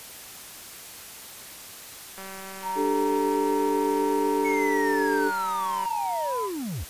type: click train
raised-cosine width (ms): 0.5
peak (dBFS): -26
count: 707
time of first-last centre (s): 2.18-5.857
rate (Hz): 192
type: tone with pitch glide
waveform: sine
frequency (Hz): 932.3 to 1005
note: A#5 to B5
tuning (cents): 0 to +30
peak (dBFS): -27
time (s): 2.62-6.5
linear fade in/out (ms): 50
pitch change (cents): +130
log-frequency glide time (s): 6.24-6.35
type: chord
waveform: sine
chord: D suspended fourth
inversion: none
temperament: equal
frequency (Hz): 293.7 / 392 / 440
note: D4 / G4 / A4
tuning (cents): 0 / 0 / 0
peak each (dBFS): -27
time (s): 2.75-5.32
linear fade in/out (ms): 50
type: linear sweep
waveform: triangle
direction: down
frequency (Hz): 2223 to 51.91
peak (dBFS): -27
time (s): 4.44-6.85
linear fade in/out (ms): 20
effects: white hiss -42 dBFS RMS until 6.89 s + resampled to 32000 Hz